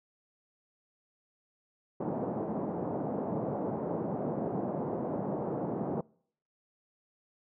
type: band-pass noise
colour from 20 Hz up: pink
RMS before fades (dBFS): -34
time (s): 2-6.01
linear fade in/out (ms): 5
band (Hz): 150 to 790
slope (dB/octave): 24
effects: noise-tail reverb RT60 0.6 s tail -26 dB re dry